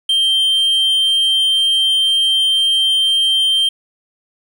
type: tone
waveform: triangle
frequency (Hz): 3149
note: G7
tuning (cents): +7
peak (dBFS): -10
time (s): 0.09-3.69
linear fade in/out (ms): 5
effects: none